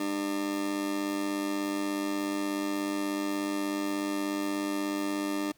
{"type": "tone with amplitude modulation", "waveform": "40% pulse", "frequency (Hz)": 300.6, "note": "D4", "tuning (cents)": 40, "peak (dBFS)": -25, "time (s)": [0, 5.52], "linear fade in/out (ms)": 5, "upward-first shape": "sine", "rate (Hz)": 96.6, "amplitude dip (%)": 70, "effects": ["pink hiss -64 dBFS RMS until 5.57 s"]}